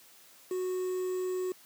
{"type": "tone with quantisation", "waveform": "triangle", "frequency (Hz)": 368.2, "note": "F#4", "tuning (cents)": -8, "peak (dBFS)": -28, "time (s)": [0.51, 1.52], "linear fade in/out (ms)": 2, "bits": 8, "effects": ["white hiss -57 dBFS RMS until 1.65 s", "high-pass 150 Hz 12 dB/octave"]}